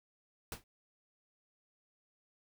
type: noise with exponential decay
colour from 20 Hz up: pink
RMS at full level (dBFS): -37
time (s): 0.52-0.64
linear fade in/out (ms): 2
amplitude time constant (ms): 25
effects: none